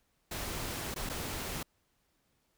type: noise with dropouts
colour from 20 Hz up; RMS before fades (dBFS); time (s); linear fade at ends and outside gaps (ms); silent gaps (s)
pink; -38; 0.31-1.63; 5; 0.943-0.96 / 1.092-1.096
effects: pink hiss -75 dBFS RMS until 2.57 s